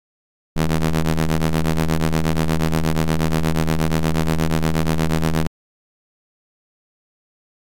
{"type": "ring-modulated tone", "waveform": "sawtooth", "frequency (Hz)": 78.8, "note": "D#2", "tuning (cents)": 23, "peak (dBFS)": -9, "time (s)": [0.56, 5.47], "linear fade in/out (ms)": 0, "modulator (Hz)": 83, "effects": ["AAC 64 kbps"]}